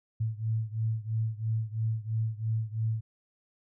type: beating tone pair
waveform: sine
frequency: 110 / 113 Hz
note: A2 / A2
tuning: 0 / +47 cents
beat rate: 3 Hz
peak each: -30 / -32 dBFS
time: 0.2-3.01 s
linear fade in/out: 10 ms
effects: none